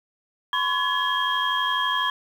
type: tone cluster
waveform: sine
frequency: 1019 / 1111 / 1695 / 3238 Hz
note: C6 / C#6 / G#6 / G#7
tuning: -46 / +4 / +35 / -45 cents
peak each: -25 / -28 / -26 / -26 dBFS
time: 0.53-2.1 s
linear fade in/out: 2 ms
effects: tanh soft clip ceiling -11 dBFS + 8-bit